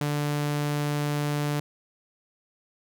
sawtooth tone, 146.83 Hz, D3, in tune, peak -21 dBFS, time 0.01-1.6 s, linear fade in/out 2 ms, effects none

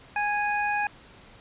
harmonic tone, 828 Hz, G#5, 5 cents flat, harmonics 1 / 2 / 3, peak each -26 / -29 / -31 dBFS, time 0.16-0.87 s, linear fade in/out 2 ms, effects pink hiss -51 dBFS RMS until 1.4 s + resampled to 8000 Hz

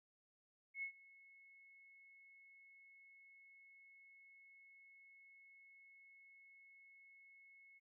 sine tone with ADSR envelope, 2188 Hz, C#7, 23 cents flat, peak -40 dBFS, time 0.74-7.8 s, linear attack 86 ms, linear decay 91 ms, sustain -22 dB, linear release 27 ms, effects none

